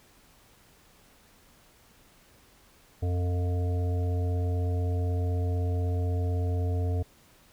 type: harmonic tone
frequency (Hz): 89.2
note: F2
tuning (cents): +37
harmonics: 1 / 3 / 5 / 7 / 8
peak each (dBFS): -25 / -39 / -38 / -44 / -44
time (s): 3.02-7.03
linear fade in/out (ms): 10
effects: pink hiss -59 dBFS RMS until 7.52 s